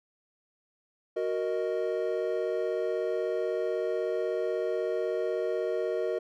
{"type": "chord", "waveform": "triangle", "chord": "D# minor", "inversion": "first", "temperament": "equal", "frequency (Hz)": [370, 466.2, 622.3], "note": ["F#4", "A#4", "D#5"], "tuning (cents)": [0, 0, 0], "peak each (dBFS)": [-30, -29, -31], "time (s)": [1.16, 6.19], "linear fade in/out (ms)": 10, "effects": []}